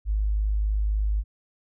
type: tone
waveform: sine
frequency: 51.91 Hz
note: G#1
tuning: in tune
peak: -21 dBFS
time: 0.05-1.24 s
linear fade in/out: 50 ms
effects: none